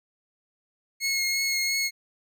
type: tone with vibrato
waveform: 20% pulse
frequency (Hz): 2168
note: C#7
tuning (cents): -39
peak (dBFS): -19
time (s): 1-1.91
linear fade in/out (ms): 50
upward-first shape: triangle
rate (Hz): 2.9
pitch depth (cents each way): 16
effects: none